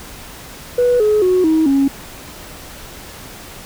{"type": "tone with pitch steps", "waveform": "sine", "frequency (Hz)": [490, 424.1, 367.1, 317.7, 275], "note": ["B4", "G#4", "F#4", "D#4", "C#4"], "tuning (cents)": [-14, 36, -14, 36, -14], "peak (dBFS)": -9, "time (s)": [0.78, 1.88], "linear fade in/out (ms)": 5, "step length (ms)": 220, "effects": ["tanh soft clip ceiling -7 dBFS", "pink hiss -35 dBFS RMS until 3.65 s"]}